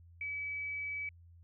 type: tone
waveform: sine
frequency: 2289 Hz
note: D7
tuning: 45 cents flat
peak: -36 dBFS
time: 0.21-1.09 s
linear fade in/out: 2 ms
effects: added 85 Hz sine -55 dBFS peak until 1.43 s